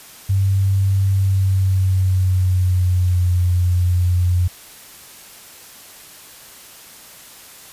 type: tone with pitch glide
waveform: sine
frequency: 97.1 to 89.04 Hz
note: G2 to F2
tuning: -16 to +34 cents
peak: -13 dBFS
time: 0.29-4.48 s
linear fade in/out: 10 ms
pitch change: -150 cents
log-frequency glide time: 1.09-3.3 s
effects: white hiss -41 dBFS RMS until 7.72 s + resampled to 32000 Hz